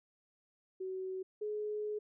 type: tone pair in turn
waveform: sine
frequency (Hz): 376 / 422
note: F#4 / G#4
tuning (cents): +28 / +28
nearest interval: major second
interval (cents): 200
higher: second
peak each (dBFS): -37 / -35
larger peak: second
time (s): 0.8-1.23 / 1.41-1.99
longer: second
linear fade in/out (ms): 10
effects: none